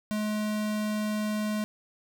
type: tone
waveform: square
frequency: 212.3 Hz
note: G#3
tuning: 38 cents sharp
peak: -28 dBFS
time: 0.11-1.64 s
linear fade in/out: 0 ms
effects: none